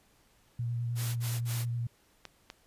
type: tone with vibrato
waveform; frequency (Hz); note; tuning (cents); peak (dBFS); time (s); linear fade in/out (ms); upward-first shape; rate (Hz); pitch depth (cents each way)
sine; 118.6; A#2; +30; -30; 0.59-1.87; 5; sine; 9.6; 18
type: noise bursts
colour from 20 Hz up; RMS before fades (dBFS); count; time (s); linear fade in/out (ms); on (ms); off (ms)
white; -39; 3; 0.95-1.658; 50; 210; 39
type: clicks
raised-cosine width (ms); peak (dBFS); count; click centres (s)
0.2; -25; 2; 2.253 / 2.501
effects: pink hiss -66 dBFS RMS until 2.66 s + resampled to 32000 Hz